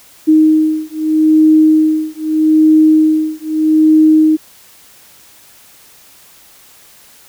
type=beating tone pair; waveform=sine; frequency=311.7 / 312.5 Hz; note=D#4 / D#4; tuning=+3 / +8 cents; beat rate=0.8 Hz; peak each=-10 dBFS; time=0.27-4.37 s; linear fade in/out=20 ms; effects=white hiss -43 dBFS RMS until 7.28 s